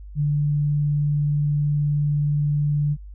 sine tone, 146.83 Hz, D3, in tune, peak -18 dBFS, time 0.15-2.97 s, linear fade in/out 50 ms, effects added 50 Hz sine -36 dBFS peak until 3.14 s

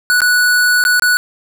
square tone with dropouts, 1475 Hz, F#6, 6 cents flat, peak -10 dBFS, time 0.1-1.17 s, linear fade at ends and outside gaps 0 ms, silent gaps 0.205-0.218 / 0.839-0.851 / 0.996-1.022 s, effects none

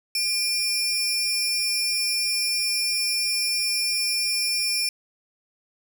sawtooth tone pair together, 2409 / 5397 Hz, D7 / E8, +43 / +40 cents, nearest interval octave + major second, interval 1397 cents, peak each -24 / -21 dBFS, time 0.15-4.89 s, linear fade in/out 2 ms, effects none

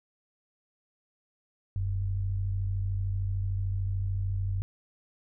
sine tone pair together, 42.94 / 96.4 Hz, F1 / G2, -29 / -28 cents, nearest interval octave + major second, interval 1401 cents, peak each -33 / -28 dBFS, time 1.76-4.62 s, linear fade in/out 0 ms, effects none

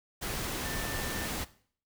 sine tone in noise, 1785 Hz, A6, 24 cents sharp, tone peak -40 dBFS, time 0.64-1.29 s, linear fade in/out 20 ms, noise pink, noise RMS -35 dBFS, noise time 0.21-1.45 s, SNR -8 dB, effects noise-tail reverb RT60 0.5 s tail -17 dB re dry

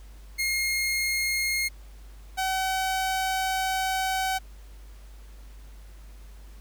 sawtooth tone pair in turn, 2142 / 759.2 Hz, C7 / F#5, +40 / +44 cents, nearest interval octave + tritone, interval 1796 cents, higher first, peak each -21 dBFS, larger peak neither, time 0.38-1.69 / 2.37-4.39 s, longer second, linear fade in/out 20 ms, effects added 50 Hz sine -43 dBFS peak until 6.6 s + pink hiss -57 dBFS RMS until 6.6 s

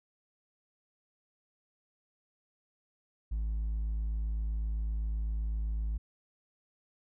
triangle tone with hard clipping, 53.9 Hz, A1, 35 cents flat, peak -29 dBFS, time 3.31-5.98 s, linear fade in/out 10 ms, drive 1 dB, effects none

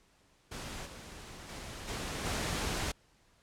pink noise with level steps, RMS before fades -42 / -48 / -44 / -38 / -34 dBFS, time 0.51-2.92 s, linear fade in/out 10 ms, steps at 0.85 / 1.48 / 1.87 / 2.24 s, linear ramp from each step 20 ms, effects pink hiss -67 dBFS RMS until 3.42 s + low-pass 9000 Hz 12 dB/octave

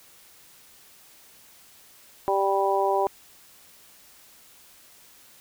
harmonic tone, 196 Hz, G3, in tune, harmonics 2 / 3 / 4 / 5, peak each -25 / -27 / -25 / -27 dBFS, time 2.28-3.07 s, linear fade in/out 0 ms, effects white hiss -53 dBFS RMS until 5.4 s

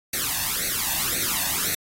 white noise with flanger, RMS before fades -25 dBFS, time 0.13-1.75 s, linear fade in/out 5 ms, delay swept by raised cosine 0.48 to 1.15 ms, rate 1.9 Hz, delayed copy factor +0.85, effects AAC 48 kbps

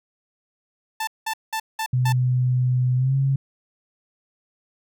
sawtooth tone bursts, 884 Hz, A5, 8 cents sharp, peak -20 dBFS, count 5, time 1-2.125 s, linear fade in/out 5 ms, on 73 ms, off 190 ms
sine tone with pitch glide, 126.1 to 135.93 Hz, B2 to C#3, +36 to -34 cents, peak -17 dBFS, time 1.93-3.36 s, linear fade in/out 5 ms, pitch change +130 cents, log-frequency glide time 2.96-3.15 s
effects none

